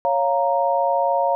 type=chord; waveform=sine; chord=Bb minor; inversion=first; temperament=equal; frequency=554.4 / 698.5 / 932.3 Hz; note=Db5 / F5 / Bb5; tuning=0 / 0 / 0 cents; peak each=-21 dBFS; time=0.05-1.35 s; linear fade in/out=0 ms; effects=none